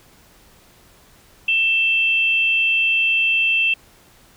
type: tone pair together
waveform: sine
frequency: 2670 / 3186 Hz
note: E7 / G7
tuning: +22 / +27 cents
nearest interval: minor third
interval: 305 cents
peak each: -15 / -25 dBFS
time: 1.48-3.74 s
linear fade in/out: 5 ms
effects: pink hiss -51 dBFS RMS until 4.36 s